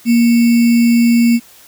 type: tone with sample-and-hold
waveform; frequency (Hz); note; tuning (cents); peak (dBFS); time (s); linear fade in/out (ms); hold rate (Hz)
sine; 234.7; A#3; +12; -7; 0.05-1.4; 50; 2450
effects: white hiss -43 dBFS RMS until 1.67 s